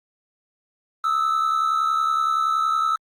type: tone pair together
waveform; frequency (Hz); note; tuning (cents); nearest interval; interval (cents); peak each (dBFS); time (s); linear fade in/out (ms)
triangle; 1244.5 / 1315.2; D#6 / E6; 0 / -4; minor second; 96; -23 / -17; 1.04-2.96; 2
effects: tanh soft clip ceiling -11 dBFS + Opus 32 kbps